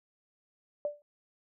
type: tone with exponential decay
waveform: sine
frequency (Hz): 587.3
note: D5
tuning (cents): 0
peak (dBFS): -26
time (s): 0.85-1.02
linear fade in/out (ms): 1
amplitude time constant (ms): 36
effects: none